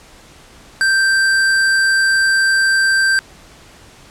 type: tone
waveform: square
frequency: 1568 Hz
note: G6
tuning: in tune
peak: -12 dBFS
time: 0.81-3.19 s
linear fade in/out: 0 ms
effects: pink hiss -43 dBFS RMS until 4.1 s + low-pass 9000 Hz 12 dB/octave